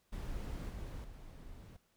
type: noise with level steps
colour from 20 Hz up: brown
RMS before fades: -41 / -44 / -51 dBFS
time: 0.12-1.77 s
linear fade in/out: 10 ms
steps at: 0.7 / 1.04 s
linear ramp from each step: 2 ms
effects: pink hiss -75 dBFS RMS until 1.96 s